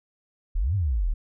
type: exponential two-way sweep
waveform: sine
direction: up then down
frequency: 33.56 to 105 to 33.56 Hz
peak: -21 dBFS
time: 0.55-1.14 s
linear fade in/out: 10 ms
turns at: 0.75 s
effects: none

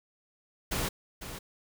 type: noise with echo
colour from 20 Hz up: pink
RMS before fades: -31 dBFS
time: 0.71-0.89 s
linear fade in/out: 10 ms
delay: 500 ms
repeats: 1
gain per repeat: -10 dB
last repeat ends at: 1.39 s
effects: none

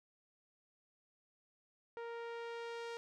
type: tone with low-pass filter sweep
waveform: sawtooth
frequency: 466.2 Hz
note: A#4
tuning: in tune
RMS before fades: -45 dBFS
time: 1.97-2.97 s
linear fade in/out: 0 ms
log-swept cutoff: 1800 to 5600 Hz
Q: 0.72
effects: none

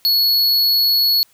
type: tone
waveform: square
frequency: 4374 Hz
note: C#8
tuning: 24 cents flat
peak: -13 dBFS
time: 0.05-1.23 s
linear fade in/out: 0 ms
effects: white hiss -55 dBFS RMS until 1.33 s

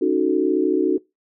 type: chord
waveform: sine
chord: D# half-diminished seventh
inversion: third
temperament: equal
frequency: 277.2 / 311.1 / 370 / 440 Hz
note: C#4 / D#4 / F#4 / A4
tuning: 0 / 0 / 0 / 0 cents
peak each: -24 / -21 / -19 / -24 dBFS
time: 0.01-0.98 s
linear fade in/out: 10 ms
effects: noise-tail reverb RT60 0.2 s tail -21 dB re dry

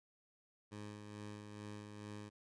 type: tone with tremolo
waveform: 15% pulse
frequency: 104.5 Hz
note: G#2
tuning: 11 cents sharp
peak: -40 dBFS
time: 0.71-2.3 s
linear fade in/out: 20 ms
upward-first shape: sine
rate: 2.3 Hz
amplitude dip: 40%
effects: resampled to 22050 Hz

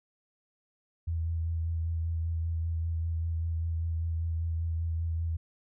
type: tone with vibrato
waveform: sine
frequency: 82.41 Hz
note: E2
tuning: in tune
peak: -28 dBFS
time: 1.07-5.37 s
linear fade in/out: 10 ms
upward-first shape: sine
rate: 5.1 Hz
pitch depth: 21 cents each way
effects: none

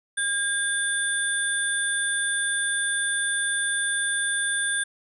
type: tone cluster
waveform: sine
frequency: 1618 / 3536 / 9320 Hz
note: G#6 / A7 / D9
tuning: -46 / +8 / -14 cents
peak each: -25 / -32 / -27 dBFS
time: 0.17-4.84 s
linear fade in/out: 10 ms
effects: none

